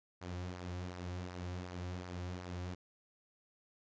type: tone with flanger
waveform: sawtooth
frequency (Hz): 89.7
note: F2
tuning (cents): +47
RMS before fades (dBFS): -43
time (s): 0.21-2.75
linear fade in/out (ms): 10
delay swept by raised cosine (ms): 0.28 to 4.78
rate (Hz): 2.7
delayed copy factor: -0.5
effects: resampled to 16000 Hz